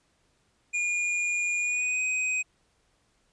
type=tone with pitch glide; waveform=square; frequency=2429 to 2510 Hz; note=D#7 to D#7; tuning=-42 to +15 cents; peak=-26 dBFS; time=0.73-2.43 s; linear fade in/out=20 ms; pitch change=+57 cents; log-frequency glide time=1.58-2.02 s; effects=pink hiss -69 dBFS RMS until 3.32 s + resampled to 22050 Hz